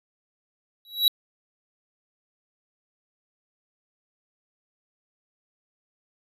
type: tone with exponential growth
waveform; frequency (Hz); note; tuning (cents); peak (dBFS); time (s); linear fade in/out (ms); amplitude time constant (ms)
square; 3895; B7; -25; -13; 0.85-1.08; 1; 48
effects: resampled to 32000 Hz